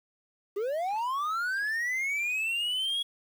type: linear sweep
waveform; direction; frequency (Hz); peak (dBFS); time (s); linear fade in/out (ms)
triangle; up; 382.5 to 3342; -26; 0.56-3.03; 10
effects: 9-bit